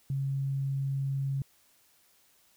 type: tone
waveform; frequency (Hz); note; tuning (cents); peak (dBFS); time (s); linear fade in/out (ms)
sine; 136.8; C#3; -23; -28; 0.1-1.42; 2
effects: white hiss -65 dBFS RMS until 2.56 s